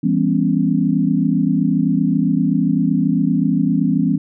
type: chord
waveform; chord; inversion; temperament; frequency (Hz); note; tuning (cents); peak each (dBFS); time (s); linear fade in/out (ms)
sine; C# half-diminished seventh; first; just; 166.31 / 199.57 / 249.5 / 277.2; E3 / G3 / B3 / C#4; +16 / +31 / +18 / 0; -19; 0.03-4.18; 10
effects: none